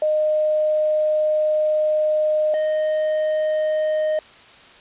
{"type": "tone pair in turn", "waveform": ["sine", "triangle"], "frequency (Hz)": [614, 618.6], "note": ["D#5", "D#5"], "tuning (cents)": [-23, -10], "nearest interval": "unison", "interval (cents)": 13, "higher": "second", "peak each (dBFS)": -16, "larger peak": "neither", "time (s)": [[0.02, 2.54], [2.54, 4.19]], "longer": "first", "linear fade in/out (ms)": 2, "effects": ["white hiss -46 dBFS RMS until 4.8 s", "resampled to 8000 Hz"]}